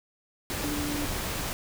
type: tone in noise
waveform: sine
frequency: 293.7 Hz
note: D4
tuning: in tune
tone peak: -31 dBFS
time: 0.64-1.05 s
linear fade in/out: 0 ms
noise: pink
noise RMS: -32 dBFS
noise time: 0.5-1.53 s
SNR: -2 dB
effects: none